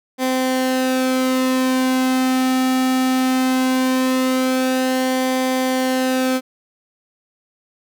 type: tone with flanger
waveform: sawtooth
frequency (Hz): 258.4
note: C4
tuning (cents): -21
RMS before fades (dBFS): -18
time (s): 0.18-6.41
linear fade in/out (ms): 50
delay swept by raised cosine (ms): 0.73 to 1.93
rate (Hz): 0.19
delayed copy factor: -0.5
effects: none